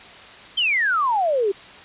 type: exponential sweep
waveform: sine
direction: down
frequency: 3208 to 376.4 Hz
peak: -17 dBFS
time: 0.57-1.52 s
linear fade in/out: 10 ms
effects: white hiss -42 dBFS RMS until 1.84 s + resampled to 8000 Hz